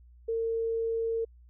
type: tone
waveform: sine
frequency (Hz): 454.9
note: A#4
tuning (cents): -42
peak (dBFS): -27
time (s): 0.28-1.25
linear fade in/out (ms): 10
effects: added 60 Hz sine -52 dBFS peak until 1.49 s